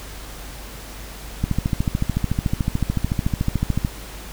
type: click train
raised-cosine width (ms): 5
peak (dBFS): -7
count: 34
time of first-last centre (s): 1.44-3.849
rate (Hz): 13.7
effects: added 50 Hz sine -36 dBFS peak until 4.32 s + pink hiss -38 dBFS RMS until 4.32 s